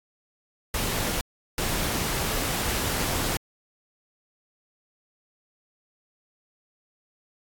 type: noise bursts at uneven times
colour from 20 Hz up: pink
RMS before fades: -27 dBFS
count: 2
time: 0.74-1.21 / 1.58-3.37 s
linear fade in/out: 2 ms
effects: AAC 64 kbps